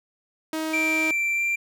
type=tone; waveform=sawtooth; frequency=316.2 Hz; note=D#4; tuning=28 cents sharp; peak=-22 dBFS; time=0.53-1.11 s; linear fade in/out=2 ms
type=tone with pitch glide; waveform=triangle; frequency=2349 to 2365 Hz; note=D7 to D7; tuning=0 to +12 cents; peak=-20 dBFS; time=0.73-1.56 s; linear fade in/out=10 ms; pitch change=+12 cents; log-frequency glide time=1.34-1.42 s
effects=none